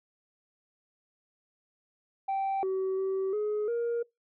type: tone with pitch steps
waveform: sine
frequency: 779 / 380 / 383.6 / 421.3 / 470.4 Hz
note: G5 / F#4 / G4 / G#4 / A#4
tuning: -11 / +46 / -37 / +25 / +16 cents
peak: -25 dBFS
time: 2.28-4.03 s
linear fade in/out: 10 ms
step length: 350 ms
effects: noise-tail reverb RT60 0.2 s tail -26 dB re dry + tanh soft clip ceiling -26 dBFS